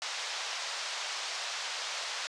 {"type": "band-pass noise", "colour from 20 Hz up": "white", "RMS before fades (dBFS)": -37, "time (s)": [0.02, 2.27], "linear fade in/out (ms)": 0, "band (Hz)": [590, 5800], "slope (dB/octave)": 24, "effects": ["resampled to 22050 Hz"]}